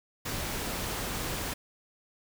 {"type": "noise", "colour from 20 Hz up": "pink", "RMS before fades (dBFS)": -34, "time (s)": [0.25, 1.54], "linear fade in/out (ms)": 10, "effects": []}